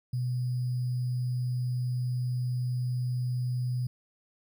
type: tone with sample-and-hold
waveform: sine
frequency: 124.7 Hz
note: B2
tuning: 17 cents sharp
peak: -27 dBFS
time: 0.13-3.87 s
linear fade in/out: 5 ms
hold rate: 4900 Hz
effects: none